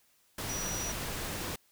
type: tone in noise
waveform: sine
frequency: 5830 Hz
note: F#8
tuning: 26 cents flat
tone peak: -36 dBFS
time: 0.49-0.92 s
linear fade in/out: 5 ms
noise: pink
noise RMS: -37 dBFS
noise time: 0.38-1.56 s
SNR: -2 dB
effects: white hiss -68 dBFS RMS until 1.71 s